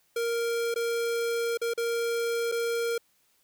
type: tone with dropouts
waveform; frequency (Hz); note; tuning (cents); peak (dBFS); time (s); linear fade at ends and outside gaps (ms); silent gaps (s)
square; 466.2; A#4; 0; -27; 0.16-2.98; 5; 0.742-0.759 / 1.574-1.615 / 1.737-1.776 / 2.517-2.521
effects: white hiss -68 dBFS RMS until 3.43 s